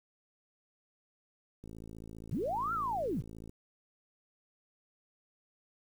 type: click train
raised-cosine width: 3 ms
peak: -35 dBFS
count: 103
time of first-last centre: 1.64-3.495 s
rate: 55 Hz
type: linear two-way sweep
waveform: sine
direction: up then down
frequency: 73.8 to 1400 to 73.8 Hz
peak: -31 dBFS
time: 2.31-3.22 s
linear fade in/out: 20 ms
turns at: 2.73 s
effects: 10-bit